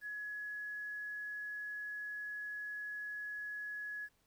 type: tone with quantisation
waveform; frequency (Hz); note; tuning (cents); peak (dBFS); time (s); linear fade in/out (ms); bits
sine; 1686; G#6; +26; -40; 0.01-4.09; 50; 11
effects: pink hiss -75 dBFS RMS until 4.26 s